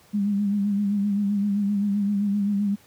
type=tone with vibrato; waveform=sine; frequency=202.7 Hz; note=G#3; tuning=42 cents flat; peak=-20 dBFS; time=0.13-2.76 s; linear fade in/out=20 ms; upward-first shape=sine; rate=7.7 Hz; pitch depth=45 cents each way; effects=pink hiss -55 dBFS RMS until 2.86 s + high-pass 80 Hz 12 dB/octave